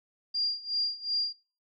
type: tone with tremolo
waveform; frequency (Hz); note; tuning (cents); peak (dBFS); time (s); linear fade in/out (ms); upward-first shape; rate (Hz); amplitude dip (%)
sine; 4790; D8; +33; -25; 0.34-1.33; 10; sine; 2.7; 90
effects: noise-tail reverb RT60 0.4 s tail -24 dB re dry